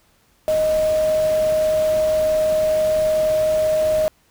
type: tone in noise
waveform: sine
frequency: 623 Hz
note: D#5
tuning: 2 cents sharp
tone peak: -15 dBFS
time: 0.48-4.08 s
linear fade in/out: 0 ms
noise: pink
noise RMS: -33 dBFS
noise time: 0.48-4.08 s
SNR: +15 dB
effects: pink hiss -59 dBFS RMS until 4.3 s